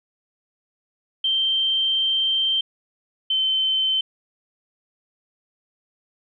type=tone pair in turn; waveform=sine; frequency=3136 / 3082 Hz; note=G7 / G7; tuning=0 / -30 cents; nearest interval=unison; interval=30 cents; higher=first; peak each=-18 dBFS; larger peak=neither; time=1.24-2.61 / 3.3-4.01 s; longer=first; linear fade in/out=5 ms; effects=none